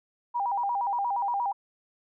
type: tone with vibrato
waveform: sine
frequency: 876 Hz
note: A5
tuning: 8 cents flat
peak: -25 dBFS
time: 0.34-1.53 s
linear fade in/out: 20 ms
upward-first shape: square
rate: 8.5 Hz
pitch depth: 160 cents each way
effects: none